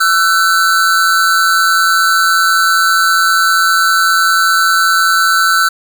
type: tone pair together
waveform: square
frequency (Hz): 1335 / 1509.8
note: E6 / F#6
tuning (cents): +22 / +35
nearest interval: major second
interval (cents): 213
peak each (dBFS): -12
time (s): 0-5.69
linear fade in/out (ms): 10
effects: none